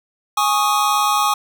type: chord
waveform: square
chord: Ab suspended fourth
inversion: none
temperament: just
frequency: 830.6 / 1107.5 / 1245.9 Hz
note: Ab5 / Db6 / Eb6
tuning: 0 / -2 / +2 cents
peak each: -20 dBFS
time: 0.37-1.34 s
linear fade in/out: 5 ms
effects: none